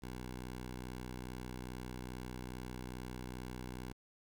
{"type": "tone", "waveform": "10% pulse", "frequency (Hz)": 62.4, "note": "B1", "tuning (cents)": 19, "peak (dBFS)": -35, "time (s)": [0.02, 3.93], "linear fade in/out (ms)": 10, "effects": ["11-bit"]}